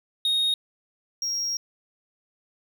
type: tone pair in turn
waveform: triangle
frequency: 3729 / 5602 Hz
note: A#7 / F8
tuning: 0 / +4 cents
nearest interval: perfect fifth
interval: 704 cents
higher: second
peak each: -19 / -24 dBFS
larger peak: first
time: 0.25-0.54 / 1.22-1.57 s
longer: second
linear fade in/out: 2 ms
effects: none